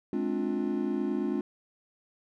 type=chord; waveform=triangle; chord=D half-diminished seventh; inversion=second; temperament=just; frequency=211.4 / 264.3 / 293.7 / 352.4 Hz; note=Ab3 / C4 / D4 / F4; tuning=+31 / +18 / 0 / +16 cents; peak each=-31 dBFS; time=0.13-1.41 s; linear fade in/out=2 ms; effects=none